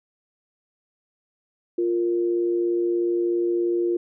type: tone pair together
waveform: sine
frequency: 349.3 / 466.2 Hz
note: F4 / A#4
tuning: 0 / 0 cents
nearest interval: perfect fourth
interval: 500 cents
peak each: -20 / -30 dBFS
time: 1.78-3.97 s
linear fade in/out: 5 ms
effects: none